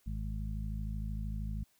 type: harmonic tone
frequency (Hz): 53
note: G#1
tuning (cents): +36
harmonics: 1 / 2 / 3 / 4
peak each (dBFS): -36 / -42 / -44 / -45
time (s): 0.06-1.64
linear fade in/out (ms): 10
effects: white hiss -71 dBFS RMS until 1.79 s